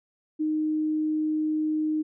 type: tone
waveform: sine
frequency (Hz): 309.1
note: D#4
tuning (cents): -11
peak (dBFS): -23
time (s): 0.39-2.03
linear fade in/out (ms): 20
effects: none